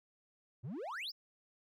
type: exponential sweep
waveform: triangle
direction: up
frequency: 103.83 to 5588 Hz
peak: -38 dBFS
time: 0.63-1.12 s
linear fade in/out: 20 ms
effects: none